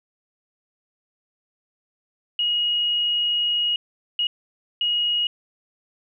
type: tone bursts at uneven times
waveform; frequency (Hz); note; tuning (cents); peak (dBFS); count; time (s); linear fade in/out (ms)
sine; 2888; F#7; -43; -19; 3; 2.39-3.76 / 4.19-4.27 / 4.81-5.27; 2
effects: none